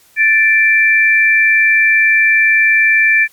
sine tone pair together, 1759.8 / 2349 Hz, A6 / D7, 0 / 0 cents, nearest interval perfect fourth, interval 500 cents, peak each -10 dBFS, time 0.16-3.28 s, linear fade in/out 50 ms, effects white hiss -49 dBFS RMS until 3.32 s + MP3 96 kbps

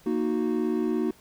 triangle tone cluster, 233.1 / 311.1 / 368.5 Hz, A#3 / D#4 / F#4, 0 / 0 / -7 cents, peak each -26 dBFS, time 0.06-1.11 s, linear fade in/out 5 ms, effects pink hiss -56 dBFS RMS until 1.2 s

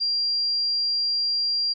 sine tone, 4760 Hz, D8, 22 cents sharp, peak -21 dBFS, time 0-1.74 s, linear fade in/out 20 ms, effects none

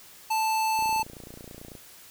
square tone, 880 Hz, A5, in tune, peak -24 dBFS, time 0.3-1.03 s, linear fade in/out 10 ms
click train, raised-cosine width 2 ms, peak -30 dBFS, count 29, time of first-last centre 0.79-1.752 s, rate 29.1 Hz
effects white hiss -50 dBFS RMS until 2.1 s

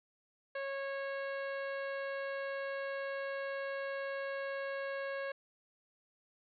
harmonic tone with a mistuned harmonic, 549 Hz, C#5, 17 cents flat, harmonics 1 / 2 / 3 / 4 / 5 / 6 / 7 / 8, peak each -38 / -47 / -43 / -51 / -54 / -61 / -60 / -62 dBFS, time 0.55-5.32 s, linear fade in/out 5 ms, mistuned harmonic 7, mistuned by +25 cents, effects none

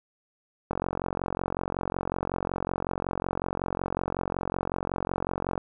click train, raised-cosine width 1 ms, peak -14 dBFS, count 222, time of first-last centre 0.71-5.578 s, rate 45.4 Hz, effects none

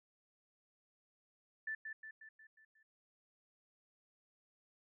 sine tone with echo, 1760 Hz, A6, in tune, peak -38 dBFS, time 1.67-1.75 s, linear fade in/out 5 ms, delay 180 ms, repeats 6, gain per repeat -5 dB, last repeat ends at 2.83 s, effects none

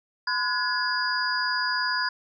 sine tone cluster, 1016 / 1453 / 1690 / 4877 Hz, B5 / F#6 / G#6 / D#8, +49 / -32 / +30 / -35 cents, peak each -29 dBFS, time 0.27-2.09 s, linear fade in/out 5 ms, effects none

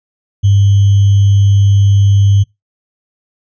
sine tone with sample-and-hold, 100 Hz, G2, 35 cents sharp, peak -5 dBFS, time 0.43-2.44 s, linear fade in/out 20 ms, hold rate 3150 Hz, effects noise-tail reverb RT60 0.2 s tail -25 dB re dry + resampled to 16000 Hz

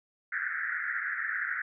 pink band-pass noise, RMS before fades -33 dBFS, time 0.32-1.62 s, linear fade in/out 5 ms, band 1400 to 2000 Hz, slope 96 dB/octave, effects none

